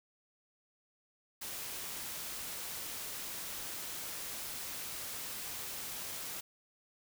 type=noise; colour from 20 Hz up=white; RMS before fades=-42 dBFS; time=1.41-6.41 s; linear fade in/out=10 ms; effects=none